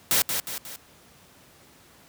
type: noise with echo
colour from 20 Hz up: white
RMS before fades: -21 dBFS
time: 0.11-0.22 s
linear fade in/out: 0 ms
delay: 180 ms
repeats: 3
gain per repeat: -6 dB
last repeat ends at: 0.76 s
effects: pink hiss -54 dBFS RMS until 2.08 s + high-pass 80 Hz 12 dB/octave